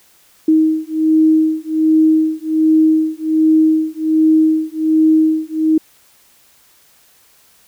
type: beating tone pair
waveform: sine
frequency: 314.6 / 315.9 Hz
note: D#4 / D#4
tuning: +19 / +26 cents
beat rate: 1.3 Hz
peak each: -13 dBFS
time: 0.48-5.78 s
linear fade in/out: 5 ms
effects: white hiss -51 dBFS RMS until 7.67 s